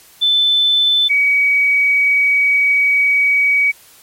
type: tone pair in turn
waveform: sine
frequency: 3520 / 2265 Hz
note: A7 / C#7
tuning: 0 / +37 cents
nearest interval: minor sixth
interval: 763 cents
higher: first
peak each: -10 dBFS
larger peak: neither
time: 0.21-1.09 / 1.09-3.72 s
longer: second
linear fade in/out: 20 ms
effects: white hiss -45 dBFS RMS until 4.02 s + MP3 64 kbps